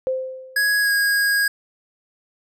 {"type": "tone with exponential decay", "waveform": "sine", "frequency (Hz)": 520, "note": "C5", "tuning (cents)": -11, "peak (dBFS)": -17, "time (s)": [0.07, 0.86], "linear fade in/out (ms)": 0, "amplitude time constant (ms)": 170}
{"type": "tone with pitch glide", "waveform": "square", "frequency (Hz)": [1666, 1640.2], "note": ["G#6", "G#6"], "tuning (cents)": [5, -22], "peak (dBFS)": -17, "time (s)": [0.56, 1.48], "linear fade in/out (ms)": 5, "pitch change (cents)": -27, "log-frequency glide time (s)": [0.81, 0.92]}
{"effects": []}